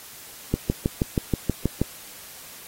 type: click train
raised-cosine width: 3 ms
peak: -7 dBFS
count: 9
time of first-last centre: 0.54-1.816 s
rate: 6.27 Hz
effects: white hiss -43 dBFS RMS until 2.67 s + AAC 48 kbps